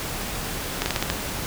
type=slowing click train; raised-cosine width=0.2 ms; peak=-5 dBFS; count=6; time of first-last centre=0.82-1.101 s; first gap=40 ms; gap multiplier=1.17; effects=pink hiss -30 dBFS RMS until 1.46 s